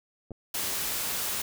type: clicks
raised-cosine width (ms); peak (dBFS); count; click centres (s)
2; -29 / -26; 2; 0.308 / 0.317
type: noise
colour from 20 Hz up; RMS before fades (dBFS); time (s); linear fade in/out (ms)
white; -31; 0.54-1.42; 5
effects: none